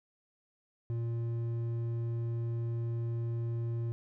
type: tone with hard clipping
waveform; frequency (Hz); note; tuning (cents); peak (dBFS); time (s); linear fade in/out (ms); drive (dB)
sine; 116.54; A#2; 0; -33; 0.9-3.92; 0; 6
effects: none